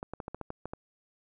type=clicks; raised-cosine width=1 ms; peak=-23 dBFS; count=9; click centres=0.029 / 0.136 / 0.202 / 0.281 / 0.346 / 0.413 / 0.504 / 0.656 / 0.735 s; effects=none